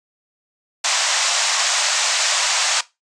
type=band-pass noise; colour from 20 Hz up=white; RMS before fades=-19 dBFS; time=0.84-2.81 s; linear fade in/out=5 ms; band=600 to 7800 Hz; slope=48 dB/octave; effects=noise-tail reverb RT60 0.2 s tail -17 dB re dry + resampled to 22050 Hz